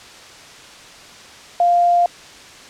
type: tone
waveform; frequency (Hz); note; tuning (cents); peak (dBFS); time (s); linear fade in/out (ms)
sine; 698.5; F5; 0; -11; 1.6-2.06; 2
effects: white hiss -40 dBFS RMS until 2.69 s + low-pass 6000 Hz 12 dB/octave